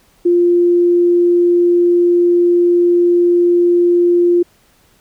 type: tone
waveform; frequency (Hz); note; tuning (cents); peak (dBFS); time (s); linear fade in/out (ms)
sine; 349.2; F4; 0; -8; 0.25-4.43; 10
effects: pink hiss -53 dBFS RMS until 5 s